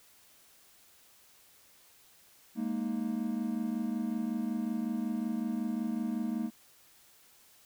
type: chord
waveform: triangle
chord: Ab suspended second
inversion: none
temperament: equal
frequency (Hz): 207.7 / 233.1 / 311.1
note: Ab3 / Bb3 / Eb4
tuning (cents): 0 / 0 / 0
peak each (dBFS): -34 / -31 / -37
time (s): 2.55-6.51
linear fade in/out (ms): 50
effects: white hiss -61 dBFS RMS until 7.65 s